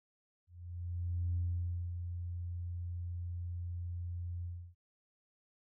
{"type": "tone with ADSR envelope", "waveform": "sine", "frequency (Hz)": 87.31, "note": "F2", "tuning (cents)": 0, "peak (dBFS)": -30, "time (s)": [0.47, 4.75], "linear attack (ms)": 880, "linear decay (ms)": 570, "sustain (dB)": -7, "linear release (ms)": 310, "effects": ["tanh soft clip ceiling -26 dBFS"]}